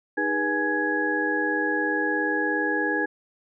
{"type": "tone cluster", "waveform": "sine", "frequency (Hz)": [309.9, 407, 486.7, 835, 1668], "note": ["D#4", "G#4", "B4", "G#5", "G#6"], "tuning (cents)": [-7, -35, -25, 9, 7], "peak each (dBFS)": [-28, -31, -31, -31, -25], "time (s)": [0.17, 3.06], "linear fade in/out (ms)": 10, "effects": []}